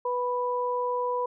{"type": "tone pair together", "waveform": "sine", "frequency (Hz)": [493.2, 987], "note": ["B4", "B5"], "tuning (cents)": [-2, -1], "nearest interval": "octave", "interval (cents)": 1201, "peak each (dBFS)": -28, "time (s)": [0.05, 1.26], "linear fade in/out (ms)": 5, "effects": []}